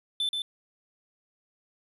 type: tone with echo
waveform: triangle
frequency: 3526 Hz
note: A7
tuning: 3 cents sharp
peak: -24 dBFS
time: 0.2-0.29 s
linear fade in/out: 2 ms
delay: 130 ms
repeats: 1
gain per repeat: -3 dB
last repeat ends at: 0.42 s
effects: resampled to 32000 Hz + 10-bit